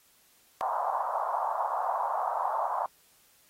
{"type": "band-pass noise", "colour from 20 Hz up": "white", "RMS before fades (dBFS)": -30, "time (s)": [0.61, 2.86], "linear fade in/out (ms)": 0, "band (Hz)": [650, 1100], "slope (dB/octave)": 48, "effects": ["white hiss -63 dBFS RMS until 3.49 s", "AAC 48 kbps"]}